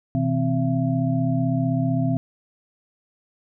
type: tone cluster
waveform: sine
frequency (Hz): 126 / 161.7 / 260.4 / 673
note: B2 / E3 / C4 / E5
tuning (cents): +35 / -33 / -8 / +36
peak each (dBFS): -23 / -25 / -23 / -30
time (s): 0.15-2.17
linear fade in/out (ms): 0
effects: none